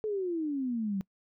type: exponential sweep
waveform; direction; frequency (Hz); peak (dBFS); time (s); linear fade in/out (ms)
sine; down; 440 to 187.5; -29; 0.04-1.01; 0
effects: noise-tail reverb RT60 0.1 s tail -24 dB re dry